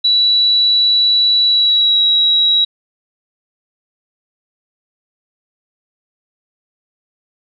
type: tone with pitch glide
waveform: sine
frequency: 3935 to 3867 Hz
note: B7 to B7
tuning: -7 to -37 cents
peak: -9 dBFS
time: 0.04-2.65 s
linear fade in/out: 10 ms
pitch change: -30 cents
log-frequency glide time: 1.44-2.01 s
effects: none

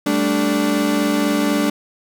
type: chord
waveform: 35% pulse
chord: G suspended second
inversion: none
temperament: equal with one note detuned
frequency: 196 / 220 / 292.1 Hz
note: G3 / A3 / D4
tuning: 0 / 0 / -9 cents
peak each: -22 / -20 / -16 dBFS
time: 0.06-1.7 s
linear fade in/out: 5 ms
effects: none

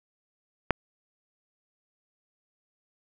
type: click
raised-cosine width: 0.5 ms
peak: -6 dBFS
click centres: 0.707 s
effects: none

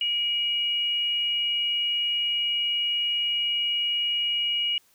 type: tone pair together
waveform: sine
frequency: 2319 / 2890 Hz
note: D7 / F#7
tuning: -22 / -41 cents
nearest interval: major third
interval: 381 cents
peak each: -35 / -23 dBFS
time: 0.01-4.78 s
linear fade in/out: 2 ms
effects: white hiss -62 dBFS RMS until 4.94 s

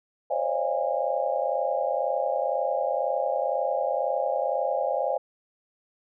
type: tone cluster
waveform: sine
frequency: 521 / 552 / 603 / 685 / 817 Hz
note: C5 / C#5 / D5 / F5 / G#5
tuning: -7 / -7 / +46 / -34 / -29 cents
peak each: -30 dBFS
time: 0.3-5.18 s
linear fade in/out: 10 ms
effects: none

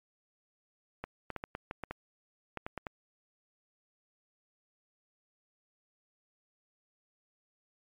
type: clicks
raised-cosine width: 0.5 ms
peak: -22 dBFS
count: 12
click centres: 1.04 / 1.303 / 1.363 / 1.439 / 1.551 / 1.711 / 1.837 / 1.91 / 2.573 / 2.665 / 2.777 / 2.868 s
effects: MP3 96 kbps

